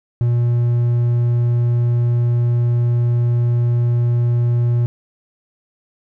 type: tone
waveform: triangle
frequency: 119.7 Hz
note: A#2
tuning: 46 cents sharp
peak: -11 dBFS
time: 0.21-4.86 s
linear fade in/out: 0 ms
effects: none